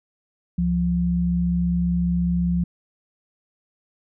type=tone pair together; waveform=sine; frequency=69.29 / 174.61 Hz; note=C#2 / F3; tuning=0 / 0 cents; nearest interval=octave + major third; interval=1600 cents; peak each=-26 / -19 dBFS; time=0.58-2.64 s; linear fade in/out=5 ms; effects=none